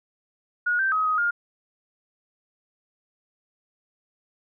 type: tone with pitch steps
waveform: sine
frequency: 1447 / 1561 / 1268 / 1256 / 1414 Hz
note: F#6 / G6 / D#6 / D#6 / F6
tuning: -39 / -8 / +32 / +16 / +21 cents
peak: -20 dBFS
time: 0.66-1.31 s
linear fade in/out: 10 ms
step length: 130 ms
effects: none